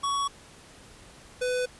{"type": "tone pair in turn", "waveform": "square", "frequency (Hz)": [1121, 499.3], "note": ["C#6", "B4"], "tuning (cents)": [19, 19], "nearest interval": "octave + major second", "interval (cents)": 1400, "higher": "first", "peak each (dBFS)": -26, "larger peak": "neither", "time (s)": [[0.03, 0.28], [1.41, 1.66]], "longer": "neither", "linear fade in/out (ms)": 10, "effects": ["pink hiss -51 dBFS RMS until 1.79 s", "resampled to 24000 Hz"]}